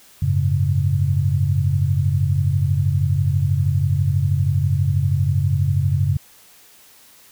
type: chord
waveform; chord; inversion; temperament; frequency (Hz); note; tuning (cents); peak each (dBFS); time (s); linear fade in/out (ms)
sine; F# suspended second; none; equal with one note detuned; 92.5 / 104.91 / 138.59; F#2 / G#2 / C#3; 0 / +18 / 0; -19 / -22 / -19; 0.22-6.17; 5
effects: white hiss -49 dBFS RMS until 7.31 s